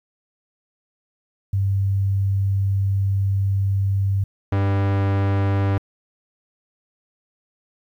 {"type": "tone pair in turn", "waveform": ["sine", "45% pulse"], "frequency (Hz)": [98, 98.56], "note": ["G2", "G2"], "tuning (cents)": [0, 10], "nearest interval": "unison", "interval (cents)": 10, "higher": "second", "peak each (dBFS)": -17, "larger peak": "neither", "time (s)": [[1.53, 4.24], [4.52, 5.78]], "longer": "first", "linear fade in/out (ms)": 5, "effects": ["low-pass 2000 Hz 12 dB/octave", "9-bit"]}